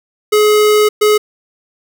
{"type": "tone bursts at uneven times", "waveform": "square", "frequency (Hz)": 422.8, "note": "G#4", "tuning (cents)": 31, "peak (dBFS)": -8, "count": 2, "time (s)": [[0.32, 0.89], [1.01, 1.18]], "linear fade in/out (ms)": 10, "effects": []}